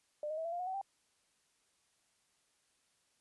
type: tone with pitch steps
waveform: sine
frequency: 599 / 622.6 / 647.2 / 672.7 / 699.3 / 726.9 / 755.6 / 785.4 Hz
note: D5 / D#5 / E5 / E5 / F5 / F#5 / F#5 / G5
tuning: +34 / +1 / -32 / +35 / +2 / -31 / +36 / +3 cents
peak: -36 dBFS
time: 0.23-0.814 s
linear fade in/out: 2 ms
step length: 73 ms
effects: white hiss -75 dBFS RMS until 3.2 s + resampled to 24000 Hz

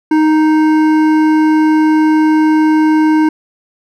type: tone with hard clipping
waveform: triangle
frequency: 311.1 Hz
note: D#4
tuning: in tune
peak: -9 dBFS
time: 0.11-3.29 s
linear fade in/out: 5 ms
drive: 15 dB
effects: none

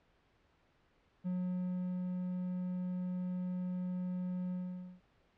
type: tone with ADSR envelope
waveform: triangle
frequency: 181.3 Hz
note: F#3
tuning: 35 cents flat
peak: -31 dBFS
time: 1.24-5.01 s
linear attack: 28 ms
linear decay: 740 ms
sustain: -2 dB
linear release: 490 ms
effects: pink hiss -71 dBFS RMS until 5.37 s + low-pass 3000 Hz 12 dB/octave

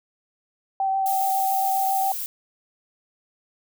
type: tone with vibrato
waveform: sine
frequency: 773 Hz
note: G5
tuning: 24 cents flat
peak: -20 dBFS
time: 0.8-2.12 s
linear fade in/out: 2 ms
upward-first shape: sine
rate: 7.3 Hz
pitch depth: 12 cents each way
type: noise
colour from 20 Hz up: violet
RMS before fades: -30 dBFS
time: 1.06-2.26 s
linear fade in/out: 0 ms
effects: none

